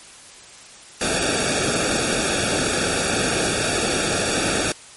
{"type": "noise with comb filter", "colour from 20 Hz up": "pink", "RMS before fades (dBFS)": -21, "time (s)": [1.01, 4.72], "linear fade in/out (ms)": 2, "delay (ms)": 0.98, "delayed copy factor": -0.9, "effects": ["white hiss -43 dBFS RMS until 4.96 s", "MP3 48 kbps"]}